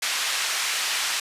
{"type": "band-pass noise", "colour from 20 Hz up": "pink", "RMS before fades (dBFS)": -26, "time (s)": [0.02, 1.2], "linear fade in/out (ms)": 5, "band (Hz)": [1600, 8400], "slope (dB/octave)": 12, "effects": ["resampled to 32000 Hz"]}